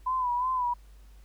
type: tone with vibrato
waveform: sine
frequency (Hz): 1000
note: B5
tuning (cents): +21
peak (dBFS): -25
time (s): 0.06-0.74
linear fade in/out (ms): 10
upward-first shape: sine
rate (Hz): 2.8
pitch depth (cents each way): 62
effects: added 50 Hz sine -49 dBFS peak until 1.24 s + pink hiss -64 dBFS RMS until 1.24 s